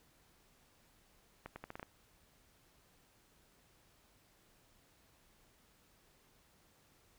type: accelerating click train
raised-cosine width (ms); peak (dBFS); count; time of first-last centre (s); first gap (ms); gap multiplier
0.5; -30; 7; 1.46-1.829; 100; 0.8
effects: pink hiss -69 dBFS RMS until 7.18 s